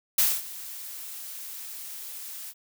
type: noise with ADSR envelope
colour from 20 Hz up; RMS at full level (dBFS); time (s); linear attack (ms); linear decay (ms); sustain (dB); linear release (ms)
blue; -20; 0.18-2.54; 5; 230; -19; 52
effects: none